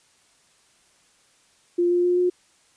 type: tone with pitch steps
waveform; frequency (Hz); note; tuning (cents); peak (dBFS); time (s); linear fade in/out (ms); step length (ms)
sine; 349.2 / 352.4 / 355.7 / 359; F4 / F4 / F4 / F4; 0 / +16 / +32 / +48; -17; 1.78-2.3; 10; 130
effects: white hiss -60 dBFS RMS until 2.76 s + resampled to 22050 Hz